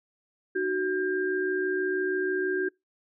sine tone cluster, 307.1 / 373.3 / 1599 Hz, D#4 / F#4 / G6, -23 / +15 / +34 cents, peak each -35 / -26 / -31 dBFS, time 0.55-2.69 s, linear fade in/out 10 ms, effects noise-tail reverb RT60 0.2 s tail -26 dB re dry

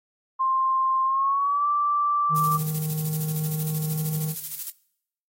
sine tone with pitch glide, 1054 to 1169.5 Hz, C6 to D6, +12 to -8 cents, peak -20 dBFS, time 0.39-2.58 s, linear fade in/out 20 ms, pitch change +180 cents, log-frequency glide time 1.04-1.67 s
triangle tone, 155.5 Hz, D#3, 1 cent flat, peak -23 dBFS, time 2.29-4.35 s, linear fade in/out 50 ms
violet noise with tremolo, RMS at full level -30 dBFS, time 2.36-4.7 s, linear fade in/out 2 ms, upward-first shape square, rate 13 Hz, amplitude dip 55%
effects noise-tail reverb RT60 0.7 s tail -21 dB re dry + AAC 48 kbps

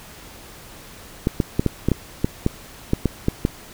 clicks, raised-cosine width 3 ms, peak -4 dBFS, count 12, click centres 1.271 / 1.402 / 1.595 / 1.663 / 1.886 / 1.917 / 2.245 / 2.464 / 2.934 / 3.057 / 3.284 / 3.451 s, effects pink hiss -42 dBFS RMS until 3.73 s

